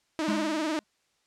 sawtooth tone with vibrato, 311.1 Hz, D#4, in tune, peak -23 dBFS, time 0.19-0.79 s, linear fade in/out 0 ms, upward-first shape sine, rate 20 Hz, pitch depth 89 cents each way
square tone with exponential decay, 209.4 Hz, G#3, 15 cents sharp, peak -26 dBFS, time 0.28-0.84 s, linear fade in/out 5 ms, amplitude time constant 120 ms
effects white hiss -71 dBFS RMS until 1.26 s + low-pass 7000 Hz 12 dB/octave

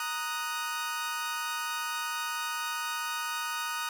sawtooth chord, D# minor, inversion second, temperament equal, 932.3 / 1244.5 / 1480 Hz, A#5 / D#6 / F#6, 0 / 0 / 0 cents, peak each -34 / -31 / -33 dBFS, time 0-3.89 s, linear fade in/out 2 ms, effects none

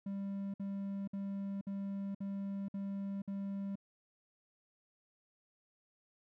triangle tone bursts, 197.5 Hz, G3, 13 cents sharp, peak -35 dBFS, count 7, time 0.06-3.756 s, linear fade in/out 5 ms, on 480 ms, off 56 ms, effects none

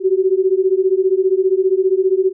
sine beating tone pair, 370.7 / 385.7 Hz, F#4 / G4, +3 / -28 cents, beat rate 15 Hz, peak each -15 dBFS, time 0-2.33 s, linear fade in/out 50 ms, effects none

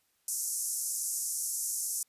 white band-pass noise, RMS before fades -34 dBFS, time 0.28-2.03 s, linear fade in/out 2 ms, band 5800 to 12000 Hz, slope 48 dB/octave, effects white hiss -73 dBFS RMS until 2.08 s + resampled to 32000 Hz

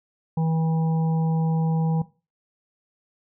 harmonic tone, 161.6 Hz, E3, 34 cents flat, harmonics 1 / 3 / 5 / 6, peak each -20 / -35 / -34 / -41 dBFS, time 0.37-2.02 s, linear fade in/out 5 ms, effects noise-tail reverb RT60 0.3 s tail -17 dB re dry

